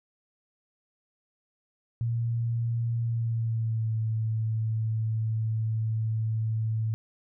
sine tone with pitch glide, 116.54 to 110.83 Hz, A#2 to A2, 0 to +13 cents, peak -25 dBFS, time 2.01-6.94 s, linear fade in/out 0 ms, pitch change -87 cents, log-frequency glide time 3-3.95 s, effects none

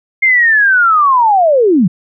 sine linear sweep, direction down, 2134 to 156 Hz, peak -6 dBFS, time 0.22-1.88 s, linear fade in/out 10 ms, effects none

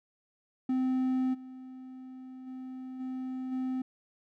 triangle tone with level steps, 258.2 Hz, C4, 23 cents flat, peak -24 / -41 / -37 / -32 / -28 dBFS, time 0.69-3.82 s, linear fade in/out 5 ms, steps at 1.33 / 2.46 / 2.99 / 3.51 s, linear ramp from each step 20 ms, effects none

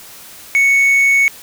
triangle tone, 2217 Hz, C#7, in tune, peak -7 dBFS, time 0.55-1.28 s, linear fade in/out 0 ms, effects white hiss -37 dBFS RMS until 1.42 s

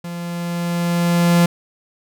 45% pulse tone with level ramp, 172.4 Hz, F3, 22 cents flat, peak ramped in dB -27 to -10 dBFS, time 0.04-1.46 s, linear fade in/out 5 ms, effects none

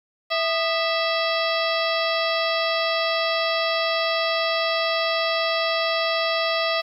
harmonic tone with a mistuned harmonic, 659 Hz, E5, 1 cent flat, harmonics 1 / 2 / 3 / 4 / 5 / 6 / 7 / 8, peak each -24 / -27 / -29 / -30 / -31 / -32 / -32 / -33 dBFS, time 0.3-6.82 s, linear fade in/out 20 ms, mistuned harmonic 2, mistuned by -120 cents, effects 9-bit

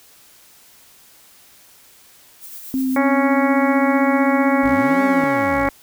violet noise with tremolo, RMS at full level -34 dBFS, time 2.4-3 s, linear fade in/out 50 ms, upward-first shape sine, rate 8 Hz, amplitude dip 40%
sine tone with vibrato, 261.6 Hz, C4, in tune, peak -17 dBFS, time 2.74-5.24 s, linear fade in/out 0 ms, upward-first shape sine, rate 4.2 Hz, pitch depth 10 cents each way
harmonic tone, 277.2 Hz, C#4, in tune, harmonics 1 / 2 / 3 / 4 / 5 / 6 / 7 / 8, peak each -21 / -21 / -23 / -25 / -28 / -30 / -28 / -27 dBFS, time 2.96-5.69 s, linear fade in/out 2 ms
20% pulse linear two-way sweep, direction up then down, 34.58 to 208.4 to 34.58 Hz, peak -24 dBFS, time 4.63-5.7 s, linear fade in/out 10 ms, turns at 5.03 s
effects white hiss -49 dBFS RMS until 5.82 s

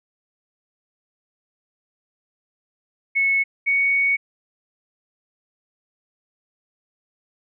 sine tone pair in turn, 2200 / 2229 Hz, C#7 / C#7, -14 / +9 cents, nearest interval unison, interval 23 cents, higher second, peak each -16 dBFS, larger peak neither, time 3.15-3.44 / 3.66-4.17 s, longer second, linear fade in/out 20 ms, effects none

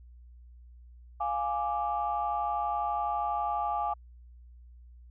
sine chord, D diminished, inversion first, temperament equal, 698.5 / 830.6 / 1174.7 Hz, F5 / Ab5 / D6, 0 / 0 / 0 cents, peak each -33 / -30 / -33 dBFS, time 1.2-3.94 s, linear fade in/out 10 ms, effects tanh soft clip ceiling -19 dBFS + added 60 Hz sine -49 dBFS peak until 5.1 s

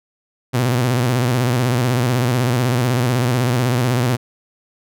sawtooth tone with vibrato, 123.47 Hz, B2, in tune, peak -11 dBFS, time 0.53-4.17 s, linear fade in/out 20 ms, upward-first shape square, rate 16 Hz, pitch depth 78 cents each way, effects none

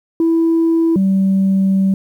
sine tone pair in turn, 329.6 / 192.73 Hz, E4 / G3, 0 / -29 cents, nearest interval major sixth, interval 929 cents, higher first, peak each -9 dBFS, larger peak neither, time 0.2-0.96 / 0.96-1.94 s, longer second, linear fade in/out 2 ms, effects tanh soft clip ceiling -8 dBFS + 8-bit

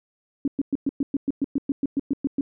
sine tone bursts, 277.2 Hz, C#4, in tune, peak -19 dBFS, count 15, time 0.45-2.41 s, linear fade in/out 2 ms, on 28 ms, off 110 ms, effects none

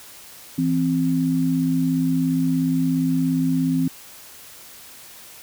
sine tone pair together, 164.9 / 262 Hz, E3 / C4, +1 / +2 cents, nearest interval minor sixth, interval 801 cents, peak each -22 / -19 dBFS, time 0.58-3.88 s, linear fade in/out 5 ms, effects white hiss -43 dBFS RMS until 5.42 s

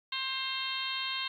harmonic tone with a mistuned harmonic, 528 Hz, C5, 16 cents sharp, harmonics 2 / 3 / 4 / 5 / 6 / 7 / 8, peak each -40 / -43 / -41 / -40 / -38 / -39 / -40 dBFS, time 0.12-1.28 s, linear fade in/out 5 ms, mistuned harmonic 5, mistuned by +37 cents, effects 11-bit

